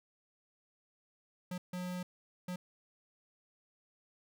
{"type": "tone bursts at uneven times", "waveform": "square", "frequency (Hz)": 180.5, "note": "F#3", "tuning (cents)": -43, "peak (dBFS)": -38, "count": 3, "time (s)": [[1.51, 1.58], [1.73, 2.03], [2.48, 2.56]], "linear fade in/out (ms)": 5, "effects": []}